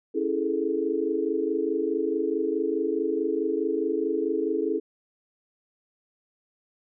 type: chord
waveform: sine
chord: A major seventh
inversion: first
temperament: equal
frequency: 277.2 / 329.6 / 415.3 / 440 Hz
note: C#4 / E4 / G#4 / A4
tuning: 0 / 0 / 0 / 0 cents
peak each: -32 / -28 / -28 / -29 dBFS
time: 0.14-4.8 s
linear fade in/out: 20 ms
effects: none